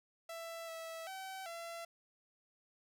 sawtooth tone with pitch steps, 664 / 654 / 765 / 675 Hz, E5 / E5 / G5 / E5, +12 / -14 / -42 / +41 cents, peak -40 dBFS, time 0.29-1.85 s, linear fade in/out 5 ms, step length 390 ms, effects none

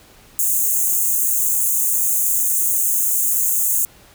white high-pass noise, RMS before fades -18 dBFS, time 0.39-3.85 s, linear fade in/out 0 ms, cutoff 6400 Hz, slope 96 dB/octave, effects pink hiss -48 dBFS RMS until 4.14 s

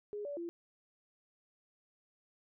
sine tone with pitch steps, 414.8 / 575 / 341.1 Hz, G#4 / D5 / F4, -2 / -37 / -41 cents, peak -38 dBFS, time 0.13-0.49 s, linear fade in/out 0 ms, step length 120 ms, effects none

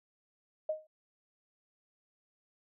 sine tone with exponential decay, 622.3 Hz, D#5, in tune, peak -27 dBFS, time 0.69-0.87 s, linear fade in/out 5 ms, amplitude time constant 39 ms, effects none

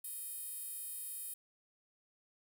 10% pulse tone with high-pass filter, 622.3 Hz, D#5, in tune, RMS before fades -44 dBFS, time 0.04-1.34 s, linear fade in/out 5 ms, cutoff 12000 Hz, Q 2.5, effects none

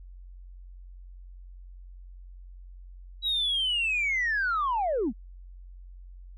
sine linear sweep, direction down, 3902 to 185.9 Hz, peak -23 dBFS, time 3.22-5.13 s, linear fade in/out 50 ms, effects tanh soft clip ceiling -21 dBFS + added 45 Hz sine -43 dBFS peak until 6.37 s

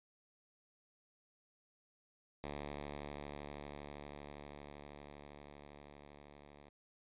5% pulse tone with level ramp, 72.6 Hz, D2, 19 cents flat, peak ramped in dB -31 to -46 dBFS, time 2.44-6.69 s, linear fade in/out 0 ms, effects resampled to 8000 Hz

